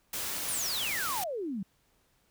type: noise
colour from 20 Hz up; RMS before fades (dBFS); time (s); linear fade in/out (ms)
white; -35; 0.13-1.24; 5
type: exponential sweep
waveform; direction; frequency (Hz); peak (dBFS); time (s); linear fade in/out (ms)
sine; down; 10548 to 179.2; -32; 0.48-1.63; 5
effects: pink hiss -70 dBFS RMS until 2.3 s